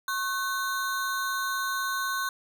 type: ring-modulated tone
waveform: square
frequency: 1300 Hz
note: E6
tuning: 24 cents flat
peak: -25 dBFS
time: 0.08-2.29 s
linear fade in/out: 2 ms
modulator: 212 Hz
effects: none